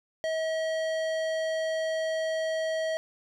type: tone with tanh clipping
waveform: sine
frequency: 640 Hz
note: D#5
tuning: 49 cents sharp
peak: -29 dBFS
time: 0.24-2.97 s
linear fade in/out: 0 ms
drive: 17 dB
effects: none